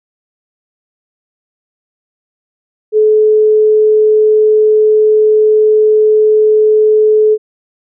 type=tone; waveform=sine; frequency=429.6 Hz; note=A4; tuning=41 cents flat; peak=-5 dBFS; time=2.92-7.38 s; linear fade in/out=50 ms; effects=none